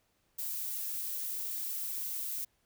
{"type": "noise", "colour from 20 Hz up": "violet", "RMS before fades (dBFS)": -37, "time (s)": [0.38, 2.45], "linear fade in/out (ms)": 10, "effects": ["pink hiss -74 dBFS RMS until 2.65 s"]}